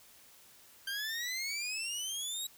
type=exponential sweep; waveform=20% pulse; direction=up; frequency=1568 to 3861 Hz; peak=-30 dBFS; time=0.87-2.47 s; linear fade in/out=5 ms; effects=white hiss -59 dBFS RMS until 2.57 s